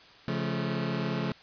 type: chord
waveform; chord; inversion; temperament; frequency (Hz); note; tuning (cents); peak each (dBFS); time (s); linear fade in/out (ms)
sawtooth; Db augmented; none; just; 138.59 / 173.24 / 216.5; Db3 / F3 / A3; 0 / -14 / -28; -29; 0.28-1.32; 0
effects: white hiss -53 dBFS RMS until 1.42 s + resampled to 11025 Hz

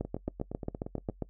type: two click trains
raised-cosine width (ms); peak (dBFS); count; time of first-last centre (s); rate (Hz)
2; -19 / -24; 10 / 10; 0.01-1.223 / 0.05-1.098; 7.42 / 8.59
effects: noise-tail reverb RT60 0.1 s tail -22 dB re dry + added 46 Hz sine -52 dBFS peak until 1.29 s

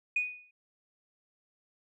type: tone with exponential decay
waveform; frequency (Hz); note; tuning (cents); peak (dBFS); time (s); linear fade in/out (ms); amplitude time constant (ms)
sine; 2476; D#7; -9; -23; 0.16-0.51; 5; 74
effects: tanh soft clip ceiling -20 dBFS

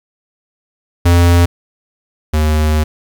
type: tone pair in turn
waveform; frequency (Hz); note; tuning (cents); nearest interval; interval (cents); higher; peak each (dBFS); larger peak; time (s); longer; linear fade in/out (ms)
square; 86.6 / 76.93; F2 / D#2; -14 / -19; major second; 205; first; -7 / -11; first; 1.05-1.46 / 2.33-2.84; second; 10
effects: 8-bit

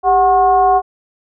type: tone with frequency modulation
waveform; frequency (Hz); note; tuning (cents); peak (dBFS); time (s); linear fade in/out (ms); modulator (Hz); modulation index
sine; 740; F#5; 0; -8; 0.03-0.82; 50; 344; 0.69
effects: none

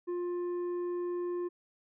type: tone with tanh clipping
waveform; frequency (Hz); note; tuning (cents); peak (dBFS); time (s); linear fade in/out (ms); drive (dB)
sine; 352.5; F4; +16; -33; 0.07-1.49; 20; 6
effects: none

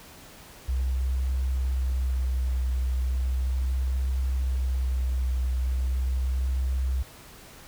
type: tone with vibrato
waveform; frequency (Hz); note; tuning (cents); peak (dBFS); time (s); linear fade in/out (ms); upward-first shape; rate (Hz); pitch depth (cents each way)
sine; 64.1; C2; -35; -23; 0.68-7.03; 10; triangle; 0.37; 26
effects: pink hiss -48 dBFS RMS until 7.67 s

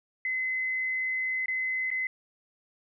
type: tone with dropouts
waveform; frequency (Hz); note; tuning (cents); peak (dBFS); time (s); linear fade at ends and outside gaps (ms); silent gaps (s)
sine; 2041; C7; -44; -27; 0.25-2.07; 2; 1.459-1.482 / 1.904-1.913
effects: none

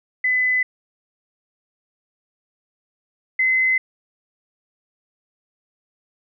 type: tone pair in turn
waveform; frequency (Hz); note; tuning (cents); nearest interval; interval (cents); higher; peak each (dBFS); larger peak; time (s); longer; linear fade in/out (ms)
sine; 2010 / 2046; B6 / C7; +30 / -39; unison; 31; second; -16 / -15; second; 0.24-0.63 / 3.39-3.78; neither; 5
effects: none

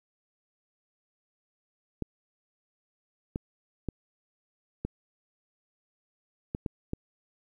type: clicks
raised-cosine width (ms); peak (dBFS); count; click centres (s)
3; -18; 7; 2.023 / 3.359 / 3.887 / 4.85 / 6.549 / 6.662 / 6.934
effects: 10-bit

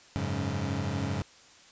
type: chord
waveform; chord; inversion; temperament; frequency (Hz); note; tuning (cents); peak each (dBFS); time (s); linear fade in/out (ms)
25% pulse; F# suspended second; none; equal with one note detuned; 91.28 / 103.83 / 138.59; F#2 / G#2 / C#3; -23 / 0 / 0; -30; 0.16-1.22; 0
effects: white hiss -55 dBFS RMS until 1.71 s + resampled to 16000 Hz

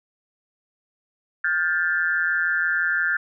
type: tone cluster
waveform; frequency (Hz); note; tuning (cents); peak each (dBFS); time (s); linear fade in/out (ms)
sine; 1412 / 1583 / 1749; F6 / G6 / A6; +19 / +17 / -11; -24; 1.44-3.17; 5
effects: none

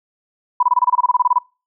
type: tone bursts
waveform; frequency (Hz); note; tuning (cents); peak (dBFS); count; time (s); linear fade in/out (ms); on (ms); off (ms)
sine; 987.8; B5; 0; -10; 15; 0.6-1.385; 5; 29; 25
effects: noise-tail reverb RT60 0.3 s tail -25 dB re dry

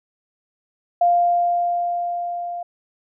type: tone with level ramp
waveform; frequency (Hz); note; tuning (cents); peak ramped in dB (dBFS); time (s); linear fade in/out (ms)
sine; 698.5; F5; 0; -12 to -26; 1.01-2.63; 5
effects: none

